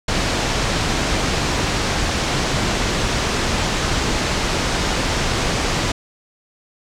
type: low-pass noise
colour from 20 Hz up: pink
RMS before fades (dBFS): -20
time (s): 0.08-5.92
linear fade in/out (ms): 5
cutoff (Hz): 7100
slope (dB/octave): 24
effects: none